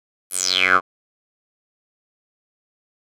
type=tone with band-pass filter sweep; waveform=10% pulse; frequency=92.5 Hz; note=F#2; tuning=in tune; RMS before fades=-18 dBFS; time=0.3-0.81 s; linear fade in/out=50 ms; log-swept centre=12000 to 1000 Hz; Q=7.7; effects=none